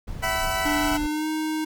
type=noise; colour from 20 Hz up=brown; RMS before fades=-33 dBFS; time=0.07-1.07 s; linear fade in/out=10 ms
type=chord; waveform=20% pulse; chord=E suspended second; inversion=none; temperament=equal with one note detuned; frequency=659.3 / 757.3 / 987.8 Hz; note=E5 / F#5 / B5; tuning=0 / +40 / 0 cents; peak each=-23 dBFS; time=0.22-0.98 s; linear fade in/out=20 ms
type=tone with pitch glide; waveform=square; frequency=295.3 to 311.8 Hz; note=D4 to D#4; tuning=+10 to +4 cents; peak=-25 dBFS; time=0.65-1.65 s; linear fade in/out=10 ms; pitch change=+94 cents; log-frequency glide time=0.95-1.28 s
effects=none